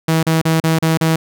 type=tone bursts; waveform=sawtooth; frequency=161.4 Hz; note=E3; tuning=36 cents flat; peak=-8 dBFS; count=6; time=0.08-1.16 s; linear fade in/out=5 ms; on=150 ms; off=36 ms; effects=none